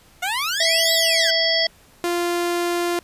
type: exponential two-way sweep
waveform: 15% pulse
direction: up then down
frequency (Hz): 698.5 to 4060 to 1505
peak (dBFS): -15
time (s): 0.22-1.31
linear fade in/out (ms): 10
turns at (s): 0.93
type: harmonic tone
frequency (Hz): 659.3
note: E5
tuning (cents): 0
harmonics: 1 / 3 / 5 / 7 / 8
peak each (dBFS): -23 / -23 / -23 / -23 / -23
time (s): 0.6-1.67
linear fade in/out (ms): 5
type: tone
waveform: sawtooth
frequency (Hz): 347.6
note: F4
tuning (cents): -8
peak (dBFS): -16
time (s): 2.04-2.99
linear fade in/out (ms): 0
effects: pink hiss -52 dBFS RMS until 3.03 s + resampled to 32000 Hz